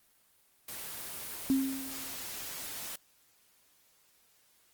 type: noise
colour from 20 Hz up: white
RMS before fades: -41 dBFS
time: 0.68-2.96 s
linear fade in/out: 5 ms
type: tone with exponential decay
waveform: sine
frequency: 267.8 Hz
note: C4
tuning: 40 cents sharp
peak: -22 dBFS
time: 1.5-2.24 s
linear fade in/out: 0 ms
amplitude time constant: 160 ms
effects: white hiss -67 dBFS RMS until 4.73 s + Opus 24 kbps